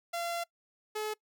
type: tone pair in turn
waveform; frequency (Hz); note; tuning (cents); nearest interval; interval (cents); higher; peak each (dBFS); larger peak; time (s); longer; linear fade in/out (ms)
sawtooth; 685 / 428.1; F5 / A4; -34 / -47; minor sixth; 813; first; -29 / -29; neither; 0.13-0.44 / 0.95-1.14; first; 10
effects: noise-tail reverb RT60 0.1 s tail -23 dB re dry